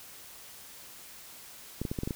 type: clicks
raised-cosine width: 3 ms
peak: -19 dBFS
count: 7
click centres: 1.816 / 1.852 / 1.915 / 1.988 / 2.034 / 2.075 / 2.108 s
effects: white hiss -49 dBFS RMS until 2.15 s